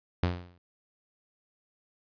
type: tone with exponential decay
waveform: sawtooth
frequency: 88.5 Hz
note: F2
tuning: 23 cents sharp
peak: -18 dBFS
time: 0.23-0.58 s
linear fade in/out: 0 ms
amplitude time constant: 74 ms
effects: resampled to 11025 Hz